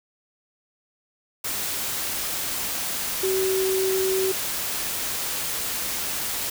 sine tone in noise, 380 Hz, F#4, 46 cents sharp, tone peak -21 dBFS, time 3.23-4.32 s, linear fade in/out 5 ms, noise white, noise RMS -28 dBFS, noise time 1.44-6.5 s, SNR +4 dB, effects none

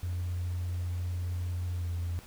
triangle tone with pitch glide, 88.5 to 86.08 Hz, F2 to F2, +23 to -25 cents, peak -27 dBFS, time 0.03-2.19 s, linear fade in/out 0 ms, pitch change -48 cents, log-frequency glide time 1.75-1.86 s, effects tanh soft clip ceiling -27 dBFS + pink hiss -53 dBFS RMS until 2.26 s

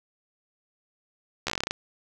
slowing click train, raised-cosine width 0.2 ms, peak -10 dBFS, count 11, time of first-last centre 1.47-1.709 s, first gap 13 ms, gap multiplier 1.13, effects none

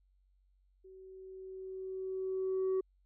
sine tone with level ramp, 378 Hz, F#4, 37 cents sharp, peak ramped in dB -52 to -26 dBFS, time 0.84-2.81 s, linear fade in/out 10 ms, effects tanh soft clip ceiling -28 dBFS + added 47 Hz sine -67 dBFS peak until 3.05 s

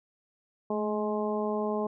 harmonic tone with a mistuned harmonic, 210.8 Hz, G#3, 26 cents sharp, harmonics 1 / 2 / 3 / 4 / 5, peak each -32 / -31 / -34 / -37 / -38 dBFS, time 0.7-1.87 s, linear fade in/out 5 ms, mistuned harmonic 1, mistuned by +32 cents, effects none

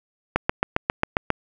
click train, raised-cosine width 0.5 ms, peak -3 dBFS, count 8, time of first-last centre 0.36-1.303 s, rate 7.42 Hz, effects none

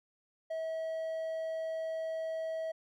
triangle tone, 645 Hz, E5, 38 cents flat, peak -32 dBFS, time 0.5-2.72 s, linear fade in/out 10 ms, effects none

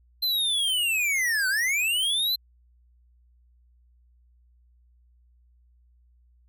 square linear two-way sweep, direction down then up, 4127 to 1480 to 4127 Hz, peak -23 dBFS, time 0.22-2.36 s, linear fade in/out 10 ms, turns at 1.48 s, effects added 60 Hz sine -57 dBFS peak until 6.48 s

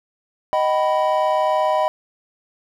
triangle chord, Eb augmented, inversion none, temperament equal with one note detuned, 622.3 / 764.8 / 987.8 Hz, Eb5 / G5 / B5, 0 / -43 / 0 cents, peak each -17 / -20 / -19 dBFS, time 0.53-1.88 s, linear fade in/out 0 ms, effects none

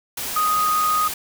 sine tone in noise, 1245 Hz, D#6, 1 cent sharp, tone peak -17 dBFS, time 0.36-1.08 s, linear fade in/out 5 ms, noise white, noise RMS -28 dBFS, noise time 0.17-1.14 s, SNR +8 dB, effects none

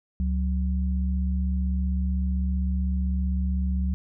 sine tone pair together, 69.3 / 185 Hz, C#2 / F#3, 0 / 0 cents, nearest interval octave + perfect fourth, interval 1700 cents, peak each -23 / -29 dBFS, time 0.2-3.94 s, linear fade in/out 0 ms, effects none

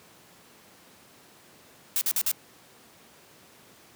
blue noise bursts, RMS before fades -25 dBFS, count 4, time 1.96-2.315 s, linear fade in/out 0 ms, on 52 ms, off 49 ms, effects pink hiss -54 dBFS RMS until 3.95 s + high-pass 150 Hz 12 dB/octave

